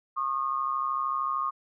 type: tone pair together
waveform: sine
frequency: 1087 / 1220.1 Hz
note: C#6 / D#6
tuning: -34 / -34 cents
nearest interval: major second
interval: 200 cents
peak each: -29 / -29 dBFS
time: 0.16-1.51 s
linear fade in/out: 20 ms
effects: none